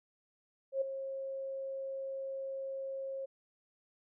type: tone with ADSR envelope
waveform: sine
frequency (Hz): 539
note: C#5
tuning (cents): -49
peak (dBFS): -27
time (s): 0.72-3.26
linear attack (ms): 94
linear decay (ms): 8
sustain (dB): -10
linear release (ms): 14
effects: none